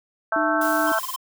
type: harmonic tone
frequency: 220.7 Hz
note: A3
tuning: 5 cents sharp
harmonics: 3 / 4 / 5 / 6 / 7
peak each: -24 / -28 / -29 / -25 / -25 dBFS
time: 0.32-0.99 s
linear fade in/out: 2 ms
type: tone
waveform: sine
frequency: 305.7 Hz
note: D#4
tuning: 30 cents flat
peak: -25 dBFS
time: 0.36-0.92 s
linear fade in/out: 2 ms
type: noise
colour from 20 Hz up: blue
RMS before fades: -33 dBFS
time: 0.61-1.16 s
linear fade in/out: 5 ms
type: tone bursts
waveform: square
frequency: 1046.5 Hz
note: C6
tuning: in tune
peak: -28 dBFS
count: 6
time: 0.87-1.162 s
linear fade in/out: 5 ms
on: 27 ms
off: 26 ms
effects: none